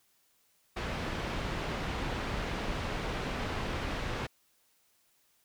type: low-pass noise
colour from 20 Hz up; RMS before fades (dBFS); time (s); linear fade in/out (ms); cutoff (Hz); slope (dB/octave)
pink; -35; 0.76-4.27; 10; 3100; 12
effects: white hiss -70 dBFS RMS until 5.44 s